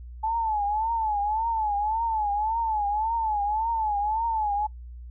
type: tone with vibrato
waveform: sine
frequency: 866 Hz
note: A5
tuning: 28 cents flat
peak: -23 dBFS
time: 0.23-4.67 s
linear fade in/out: 10 ms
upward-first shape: triangle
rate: 1.8 Hz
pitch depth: 130 cents each way
effects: noise-tail reverb RT60 0.1 s tail -22 dB re dry + added 60 Hz sine -38 dBFS peak until 5.1 s